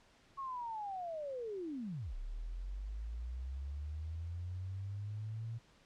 sine linear two-way sweep, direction down then up, 1108.7 to 33.43 to 115.9 Hz, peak -39 dBFS, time 0.37-5.59 s, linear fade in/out 20 ms, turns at 2.15 s, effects pink hiss -66 dBFS RMS until 5.85 s + low-pass 6000 Hz 12 dB/octave

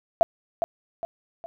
sine tone with echo, 671 Hz, E5, 31 cents sharp, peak -13 dBFS, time 0.21-0.23 s, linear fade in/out 0 ms, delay 410 ms, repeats 3, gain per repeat -7 dB, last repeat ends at 1.46 s, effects none

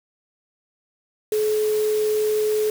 sine tone in noise, 427.9 Hz, A4, 48 cents flat, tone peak -18 dBFS, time 1.32-2.7 s, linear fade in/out 2 ms, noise white, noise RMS -35 dBFS, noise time 1.32-2.7 s, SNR +14 dB, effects none

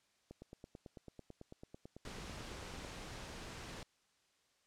click train, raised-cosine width 2 ms, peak -37 dBFS, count 24, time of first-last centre 0.31-2.849 s, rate 9.06 Hz
pink noise, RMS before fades -48 dBFS, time 2.05-3.83 s, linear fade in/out 2 ms
effects white hiss -75 dBFS RMS until 4.66 s + low-pass 7000 Hz 12 dB/octave

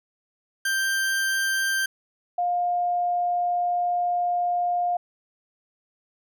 40% pulse / sine tone pair in turn, 1574 / 707.2 Hz, G6 / F5, +7 / +22 cents, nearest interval octave + major second, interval 1385 cents, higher first, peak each -21 dBFS, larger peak neither, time 0.65-1.86 / 2.38-4.97 s, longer second, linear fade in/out 5 ms, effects none

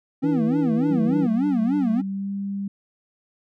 triangle tone with vibrato, 254.9 Hz, C4, 45 cents flat, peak -17 dBFS, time 0.22-2.02 s, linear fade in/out 20 ms, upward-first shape sine, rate 3.4 Hz, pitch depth 260 cents each way
harmonic tone, 161.9 Hz, E3, 31 cents flat, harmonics 1 / 2 / 3, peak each -26 / -29 / -31 dBFS, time 0.23-1.27 s, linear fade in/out 10 ms
sine tone with pitch glide, 190 to 198.41 Hz, F#3 to G3, +46 to +21 cents, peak -25 dBFS, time 0.9-2.68 s, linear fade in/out 5 ms, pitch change +75 cents, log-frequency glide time 1.8-2.31 s
effects none

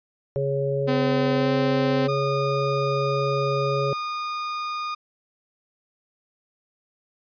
harmonic tone, 138.59 Hz, C#3, in tune, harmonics 1 / 3 / 4, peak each -26 / -26 / -26 dBFS, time 0.36-3.93 s, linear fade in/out 0 ms
sawtooth tone with pitch glide, 256.2 to 259.5 Hz, C4 to C4, -36 to -14 cents, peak -18 dBFS, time 0.87-2.08 s, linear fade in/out 20 ms, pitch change +22 cents, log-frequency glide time 1.34-1.5 s
40% pulse tone, 1224 Hz, D#6, 29 cents flat, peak -26 dBFS, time 2.08-4.95 s, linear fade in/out 10 ms
effects resampled to 11025 Hz

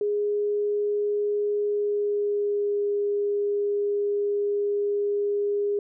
sine tone with pitch glide, 413.5 to 408.5 Hz, G#4 to G#4, -8 to -29 cents, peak -22 dBFS, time 0.01-5.79 s, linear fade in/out 2 ms, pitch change -21 cents, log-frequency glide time 1.64-2.87 s, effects none

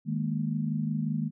sine chord, D# suspended fourth, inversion none, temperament equal, 155.56 / 207.7 / 233.1 Hz, D#3 / G#3 / A#3, 0 / 0 / 0 cents, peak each -30 / -32 / -32 dBFS, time 0.05-1.31 s, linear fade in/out 50 ms, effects none

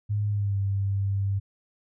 sine tone with pitch glide, 103.83 to 98.68 Hz, G#2 to G2, 0 to +12 cents, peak -23 dBFS, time 0.09-1.4 s, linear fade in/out 20 ms, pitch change -88 cents, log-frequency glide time 0.29-0.57 s, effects none

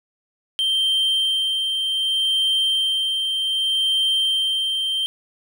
triangle tone with tremolo, 3141 Hz, G7, 3 cents sharp, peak -15 dBFS, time 0.59-5.06 s, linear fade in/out 0 ms, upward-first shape sine, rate 0.65 Hz, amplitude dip 35%, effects none

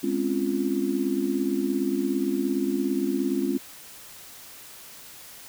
sine chord, Db major seventh, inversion second, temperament just, 207.9 / 259.9 / 277.2 / 346.5 Hz, Ab3 / C4 / Db4 / F4, +2 / -11 / 0 / -14 cents, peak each -30 / -29 / -27 / -28 dBFS, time 0.03-3.58 s, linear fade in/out 10 ms, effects white hiss -45 dBFS RMS until 5.48 s

